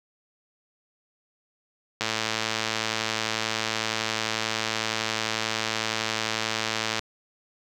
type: click train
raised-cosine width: 0.2 ms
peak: -8 dBFS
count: 554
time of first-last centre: 2.01-6.992 s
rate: 111 Hz
effects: high-pass 60 Hz 12 dB/octave + 8-bit